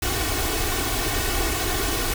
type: noise with comb filter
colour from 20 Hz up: pink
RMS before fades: -24 dBFS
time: 0.02-2.14 s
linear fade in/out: 5 ms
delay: 2.7 ms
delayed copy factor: +0.8
effects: none